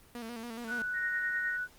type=tone with vibrato; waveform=sawtooth; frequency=232.3 Hz; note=A#3; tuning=6 cents flat; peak=-35 dBFS; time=0.15-0.82 s; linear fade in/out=0 ms; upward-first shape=square; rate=7.1 Hz; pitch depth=54 cents each way
type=tone; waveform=sine; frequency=1480 Hz; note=F#6; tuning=in tune; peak=-32 dBFS; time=0.67-1.68 s; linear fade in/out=50 ms
type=tone with tremolo; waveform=sine; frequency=1864.7 Hz; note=A#6; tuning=in tune; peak=-31 dBFS; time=0.93-1.58 s; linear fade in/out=50 ms; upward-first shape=sine; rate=9.7 Hz; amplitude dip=50%
effects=pink hiss -59 dBFS RMS until 1.78 s + Opus 24 kbps